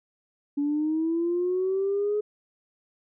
sine linear sweep, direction up, 283.7 to 422.8 Hz, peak -22 dBFS, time 0.57-2.21 s, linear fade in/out 10 ms, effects tanh soft clip ceiling -18 dBFS

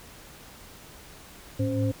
sine tone cluster, 104.9 / 108.9 / 274.3 / 521 Hz, G#2 / A2 / C#4 / C5, +18 / -17 / -18 / -7 cents, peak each -33 / -27 / -28 / -31 dBFS, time 1.59-1.92 s, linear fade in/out 10 ms, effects pink hiss -48 dBFS RMS until 2 s

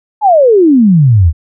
sine exponential sweep, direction down, 880 to 74 Hz, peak -3 dBFS, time 0.21-1.33 s, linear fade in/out 50 ms, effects none

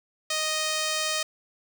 5% pulse tone, 622.3 Hz, D#5, in tune, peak -14 dBFS, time 0.3-1.23 s, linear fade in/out 5 ms, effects none

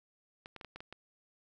clicks, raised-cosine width 0.3 ms, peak -30 dBFS, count 7, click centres 0.459 / 0.563 / 0.612 / 0.647 / 0.76 / 0.805 / 0.926 s, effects none

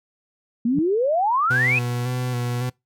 sine exponential sweep, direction up, 224.3 to 2613 Hz, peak -17 dBFS, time 0.65-1.79 s, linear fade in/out 5 ms
sine tone with exponential growth, 173.4 Hz, F3, 12 cents flat, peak -17 dBFS, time 0.71-0.79 s, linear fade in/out 2 ms, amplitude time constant 17 ms
40% pulse tone with vibrato, 123.6 Hz, B2, 2 cents sharp, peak -22 dBFS, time 1.5-2.7 s, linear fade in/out 10 ms, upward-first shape square, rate 1.8 Hz, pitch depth 27 cents each way
effects noise-tail reverb RT60 0.2 s tail -24 dB re dry

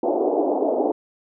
pink band-pass noise, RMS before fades -21 dBFS, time 0.03-0.92 s, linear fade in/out 5 ms, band 280 to 790 Hz, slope 48 dB/octave, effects none

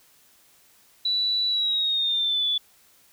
sine tone with pitch glide, 3951 to 3459 Hz, B7 to A7, 0 to -30 cents, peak -21 dBFS, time 1.05-2.58 s, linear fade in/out 5 ms, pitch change -230 cents, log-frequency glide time 1.48-2.47 s, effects white hiss -58 dBFS RMS until 3.12 s

